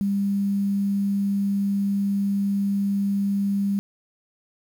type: tone with quantisation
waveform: sine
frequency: 199.4 Hz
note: G3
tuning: 30 cents sharp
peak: -20 dBFS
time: 0.01-3.79 s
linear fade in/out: 0 ms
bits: 8
effects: none